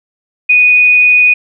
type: tone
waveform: sine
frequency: 2478 Hz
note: D#7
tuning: 8 cents flat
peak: -4 dBFS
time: 0.49-1.34 s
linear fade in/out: 10 ms
effects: none